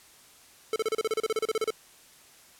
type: tone bursts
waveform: square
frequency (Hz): 440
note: A4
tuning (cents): 0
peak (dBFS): -25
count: 16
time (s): 0.73-1.705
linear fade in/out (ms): 2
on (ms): 30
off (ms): 33
effects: white hiss -55 dBFS RMS until 2.59 s + low-pass 12000 Hz 12 dB/octave